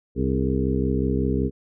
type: harmonic tone with a mistuned harmonic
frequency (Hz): 65.41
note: C2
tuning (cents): 0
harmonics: 1 / 2 / 3 / 4 / 5 / 6 / 7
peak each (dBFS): -26 / -27 / -27 / -26 / -32 / -28 / -32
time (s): 0.15-1.51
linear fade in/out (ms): 50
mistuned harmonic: 6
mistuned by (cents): +51
effects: none